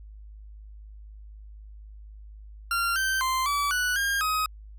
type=tone with pitch steps; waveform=40% pulse; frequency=1381 / 1554 / 1042 / 1149 / 1479 / 1613 / 1262 Hz; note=F6 / G6 / C6 / D6 / F#6 / G6 / D#6; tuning=-20 / -16 / -7 / -38 / -1 / +49 / +24 cents; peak=-23 dBFS; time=2.71-4.46 s; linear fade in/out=2 ms; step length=250 ms; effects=added 52 Hz sine -42 dBFS peak until 4.78 s